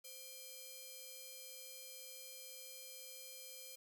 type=ring-modulated tone; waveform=5% pulse; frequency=1842 Hz; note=A#6; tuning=21 cents flat; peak=-37 dBFS; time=0.04-3.76 s; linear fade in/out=10 ms; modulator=1320 Hz; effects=11-bit